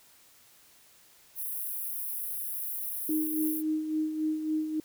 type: high-pass noise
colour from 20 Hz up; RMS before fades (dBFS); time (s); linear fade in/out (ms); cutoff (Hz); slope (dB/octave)
white; -35; 1.35-3.63; 50; 10000; 96
type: tone with tremolo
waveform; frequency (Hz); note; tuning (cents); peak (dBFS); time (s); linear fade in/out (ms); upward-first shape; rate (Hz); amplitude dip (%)
sine; 311.1; D#4; 0; -25; 3.09-4.8; 2; sine; 3.6; 55
effects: white hiss -59 dBFS RMS until 4.84 s